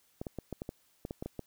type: clicks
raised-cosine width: 2 ms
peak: -24 dBFS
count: 11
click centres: 0.215 / 0.268 / 0.387 / 0.527 / 0.619 / 0.691 / 1.051 / 1.109 / 1.225 / 1.26 / 1.393 s
effects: white hiss -69 dBFS RMS until 1.46 s